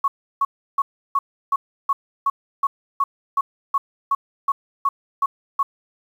sine tone bursts, 1108.7 Hz, C#6, in tune, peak -15 dBFS, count 16, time 0.04-5.63 s, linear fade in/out 5 ms, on 40 ms, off 330 ms, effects 8-bit

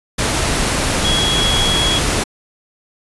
sine tone in noise, 3330 Hz, G#7, 4 cents sharp, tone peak -16 dBFS, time 1.04-1.99 s, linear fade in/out 10 ms, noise pink, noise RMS -17 dBFS, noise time 0.18-2.24 s, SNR -2 dB, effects resampled to 24000 Hz

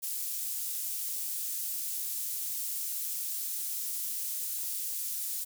pink high-pass noise, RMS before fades -35 dBFS, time 0.02-5.45 s, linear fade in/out 20 ms, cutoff 10000 Hz, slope 12 dB/octave, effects none

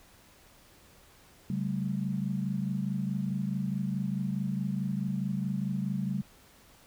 sine tone cluster, 138.5 / 191.2 / 215.9 Hz, C#3 / G3 / A3, -1 / -43 / -33 cents, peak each -34 / -31 / -36 dBFS, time 1.5-6.22 s, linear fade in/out 2 ms, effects pink hiss -58 dBFS RMS until 6.86 s

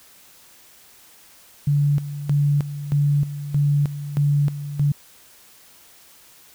sine tone with tremolo, 144.3 Hz, D3, 30 cents flat, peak -15 dBFS, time 1.67-4.92 s, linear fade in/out 5 ms, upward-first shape square, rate 1.6 Hz, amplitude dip 75%, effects white hiss -50 dBFS RMS until 6.54 s

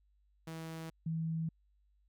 sawtooth / sine tone pair in turn, 162.1 / 162.1 Hz, E3 / E3, -29 / -29 cents, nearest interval unison, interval 0 cents, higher neither, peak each -38 / -33 dBFS, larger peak second, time 0.47-0.9 / 1.06-1.49 s, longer neither, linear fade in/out 5 ms, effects added 50 Hz sine -68 dBFS peak until 2.08 s

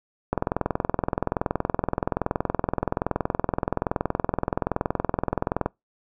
click train, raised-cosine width 1 ms, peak -8 dBFS, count 114, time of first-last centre 0.33-5.66 s, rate 21.2 Hz, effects noise-tail reverb RT60 0.2 s tail -26 dB re dry

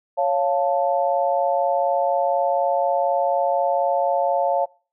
sine chord, Db augmented, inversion none, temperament equal, 554.4 / 698.5 / 880 Hz, Db5 / F5 / A5, 0 / 0 / 0 cents, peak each -21 / -21 / -24 dBFS, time 0.17-4.66 s, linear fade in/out 20 ms, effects noise-tail reverb RT60 0.4 s tail -24 dB re dry

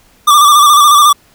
square tone with vibrato, 1174.7 Hz, D6, in tune, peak -4 dBFS, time 0.27-1.13 s, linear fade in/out 10 ms, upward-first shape square, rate 14 Hz, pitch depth 42 cents each way, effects pink hiss -48 dBFS RMS until 1.34 s

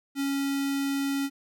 square tone with notch filter, 277.2 Hz, C#4, in tune, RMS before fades -28 dBFS, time 0.15-1.3 s, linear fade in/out 50 ms, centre 690 Hz, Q 1, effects none

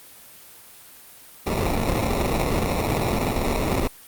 pink noise with sample-and-hold, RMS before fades -23 dBFS, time 1.46-3.88 s, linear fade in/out 10 ms, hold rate 1575 Hz, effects white hiss -46 dBFS RMS until 4.07 s + Opus 32 kbps

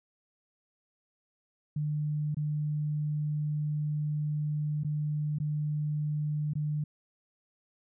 sine tone with dropouts, 150 Hz, D3, 37 cents sharp, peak -28 dBFS, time 1.76-6.84 s, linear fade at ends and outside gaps 5 ms, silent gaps 2.346-2.368 / 4.835-4.846 / 5.386-5.4 / 6.535-6.553 s, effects none

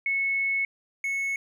sine / triangle tone pair in turn, 2199 / 2199 Hz, C#7 / C#7, -14 / -14 cents, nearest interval unison, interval 0 cents, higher neither, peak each -23 / -24 dBFS, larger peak first, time 0.06-0.65 / 1.04-1.36 s, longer first, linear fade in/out 2 ms, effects none

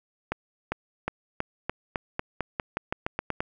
accelerating click train, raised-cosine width 0.5 ms, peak -12 dBFS, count 15, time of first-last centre 0.32-3.405 s, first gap 400 ms, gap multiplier 0.9, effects none

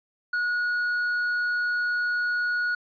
sine tone with tanh clipping, 1454 Hz, F#6, 31 cents flat, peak -24 dBFS, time 0.33-2.75 s, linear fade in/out 5 ms, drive 4 dB, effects resampled to 11025 Hz

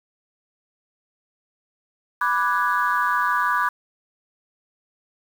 sine chord, G# half-diminished seventh, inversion first, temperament equal, 987.8 / 1174.7 / 1480 / 1661.2 Hz, B5 / D6 / F#6 / G#6, 0 / 0 / 0 / 0 cents, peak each -23 / -22 / -25 / -25 dBFS, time 2.21-3.69 s, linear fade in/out 5 ms, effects tanh soft clip ceiling -9 dBFS + 7-bit

